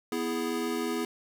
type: chord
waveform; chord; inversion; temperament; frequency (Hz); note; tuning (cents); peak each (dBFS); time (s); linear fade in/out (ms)
square; E major; second; equal; 246.9 / 329.6 / 415.3; B3 / E4 / G#4; 0 / 0 / 0; -34; 0.12-1.05; 2
effects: none